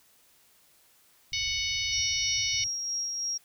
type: low-pass noise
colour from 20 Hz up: white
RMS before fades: -47 dBFS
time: 1.32-2.67 s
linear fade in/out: 2 ms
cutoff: 120 Hz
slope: 96 dB/octave
type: harmonic tone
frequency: 740 Hz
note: F#5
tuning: in tune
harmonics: 3 / 4 / 5 / 6 / 7 / 8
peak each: -33 / -34 / -35 / -36 / -36 / -37 dBFS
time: 1.33-2.64 s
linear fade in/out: 2 ms
type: tone with tremolo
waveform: sine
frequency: 5610 Hz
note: F8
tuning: 7 cents sharp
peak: -28 dBFS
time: 1.92-3.38 s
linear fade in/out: 10 ms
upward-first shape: sine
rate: 3.1 Hz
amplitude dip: 30%
effects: white hiss -62 dBFS RMS until 3.44 s